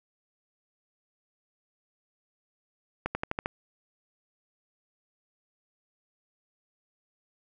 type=accelerating click train; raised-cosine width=0.5 ms; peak=-14 dBFS; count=6; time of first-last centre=3.06-3.459 s; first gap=90 ms; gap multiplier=0.94; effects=none